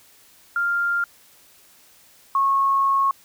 sine tone pair in turn, 1396.9 / 1094.7 Hz, F6 / C#6, 0 / -22 cents, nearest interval major third, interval 422 cents, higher first, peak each -19 / -16 dBFS, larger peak second, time 0.56-1.04 / 2.35-3.11 s, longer second, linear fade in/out 2 ms, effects white hiss -53 dBFS RMS until 3.24 s

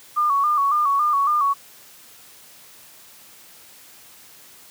sine tone with vibrato, 1160 Hz, D6, 22 cents flat, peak -16 dBFS, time 0.16-1.54 s, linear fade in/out 20 ms, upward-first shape square, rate 3.6 Hz, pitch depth 67 cents each way, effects white hiss -47 dBFS RMS until 4.7 s + high-pass 80 Hz 12 dB/octave

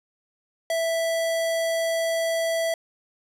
square tone, 659.3 Hz, E5, in tune, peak -23 dBFS, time 0.7-2.74 s, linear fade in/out 2 ms, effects resampled to 32000 Hz + 9-bit

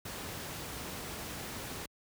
pink noise, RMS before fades -41 dBFS, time 0.05-1.86 s, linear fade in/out 5 ms, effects high-pass 60 Hz 12 dB/octave

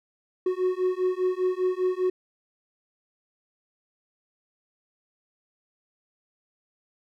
triangle beating tone pair, 365.6 / 370.6 Hz, F#4 / F#4, -21 / +3 cents, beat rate 5 Hz, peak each -24 dBFS, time 0.46-2.1 s, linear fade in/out 5 ms, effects none

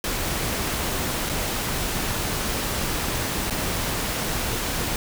pink noise with dropouts, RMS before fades -26 dBFS, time 0.04-4.96 s, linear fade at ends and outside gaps 1 ms, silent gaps 1.292-1.296 / 3.499-3.507 s, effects none

